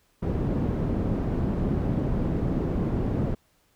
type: low-pass noise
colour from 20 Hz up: white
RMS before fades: -26 dBFS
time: 0.22-3.35 s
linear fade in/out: 10 ms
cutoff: 240 Hz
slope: 12 dB/octave
effects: pink hiss -66 dBFS RMS until 3.75 s